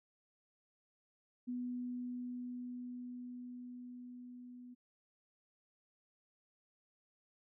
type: tone with level ramp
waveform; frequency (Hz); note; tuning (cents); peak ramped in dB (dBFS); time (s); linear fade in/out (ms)
sine; 246.9; B3; 0; -37 to -50; 1.47-4.75; 20
effects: none